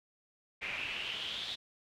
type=noise with band-pass filter sweep; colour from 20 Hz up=brown; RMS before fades=-39 dBFS; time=0.61-1.56 s; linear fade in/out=20 ms; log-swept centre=2300 to 3700 Hz; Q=6.6; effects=none